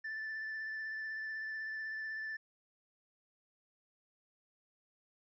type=tone with vibrato; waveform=triangle; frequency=1760 Hz; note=A6; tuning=in tune; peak=-36 dBFS; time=0.04-2.37 s; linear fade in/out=10 ms; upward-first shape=sine; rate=16 Hz; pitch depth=16 cents each way; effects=tanh soft clip ceiling -33 dBFS + resampled to 16000 Hz